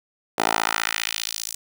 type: tone with high-pass filter sweep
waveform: 10% pulse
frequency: 55 Hz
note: A1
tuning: in tune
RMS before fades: -25 dBFS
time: 0.38-1.55 s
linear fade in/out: 5 ms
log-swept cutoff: 560 to 7200 Hz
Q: 1.3
effects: none